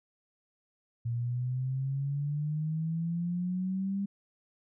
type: exponential sweep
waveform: sine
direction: up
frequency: 116.54 to 200.2 Hz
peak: -29 dBFS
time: 1.05-4.06 s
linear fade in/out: 10 ms
effects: none